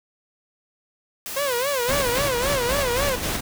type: noise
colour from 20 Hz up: white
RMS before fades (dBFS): -32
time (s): 1.26-2.19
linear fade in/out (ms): 0
type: tone with vibrato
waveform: sawtooth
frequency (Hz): 523.3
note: C5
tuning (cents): 0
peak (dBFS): -18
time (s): 1.36-3.16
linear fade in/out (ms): 10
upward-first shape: sine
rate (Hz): 3.7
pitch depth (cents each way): 170
type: noise with tremolo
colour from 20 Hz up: pink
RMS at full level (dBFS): -25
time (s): 1.88-3.41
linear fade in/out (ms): 10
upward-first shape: square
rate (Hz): 3.7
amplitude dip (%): 40
effects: none